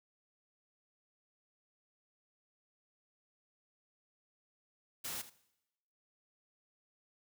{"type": "noise with echo", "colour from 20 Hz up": "white", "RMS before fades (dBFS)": -41, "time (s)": [5.04, 5.22], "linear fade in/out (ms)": 10, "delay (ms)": 80, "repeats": 1, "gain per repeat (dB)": -14, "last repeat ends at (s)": 5.3, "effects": ["noise-tail reverb RT60 0.9 s tail -20 dB re dry"]}